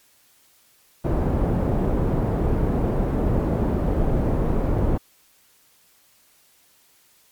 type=low-pass noise; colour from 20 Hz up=pink; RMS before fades=-21 dBFS; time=1.04-4.98 s; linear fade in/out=10 ms; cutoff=560 Hz; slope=12 dB/octave; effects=white hiss -58 dBFS RMS until 7.31 s + MP3 96 kbps